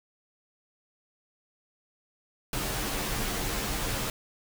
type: noise with comb filter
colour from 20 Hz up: pink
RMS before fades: -31 dBFS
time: 2.53-4.1 s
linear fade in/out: 2 ms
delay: 12 ms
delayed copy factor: -0.65
effects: none